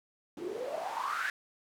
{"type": "noise with band-pass filter sweep", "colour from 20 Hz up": "white", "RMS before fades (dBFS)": -36, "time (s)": [0.37, 1.3], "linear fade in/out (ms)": 2, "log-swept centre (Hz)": [310, 1700], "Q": 9.5, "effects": []}